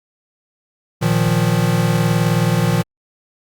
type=chord; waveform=square; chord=Bb suspended fourth; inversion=none; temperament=equal; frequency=116.54 / 155.56 / 174.61 Hz; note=Bb2 / Eb3 / F3; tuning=0 / 0 / 0 cents; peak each=-19 dBFS; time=1.01-2.83 s; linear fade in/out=20 ms; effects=Opus 48 kbps